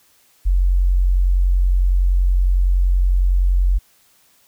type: tone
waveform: sine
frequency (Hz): 45.37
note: F#1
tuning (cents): -33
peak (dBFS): -12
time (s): 0.45-3.79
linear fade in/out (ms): 20
effects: white hiss -56 dBFS RMS until 4.47 s